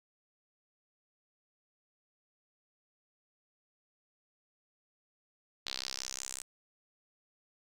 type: tone with band-pass filter sweep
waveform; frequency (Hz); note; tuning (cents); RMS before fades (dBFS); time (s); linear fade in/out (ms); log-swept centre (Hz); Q
sawtooth; 65.41; C2; 0; -41; 5.66-6.42; 5; 4000 to 8200; 3.4
effects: none